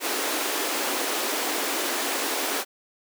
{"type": "high-pass noise", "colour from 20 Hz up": "pink", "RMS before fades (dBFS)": -27, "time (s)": [0, 2.65], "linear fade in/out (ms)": 50, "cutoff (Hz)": 270, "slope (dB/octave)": 48, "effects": []}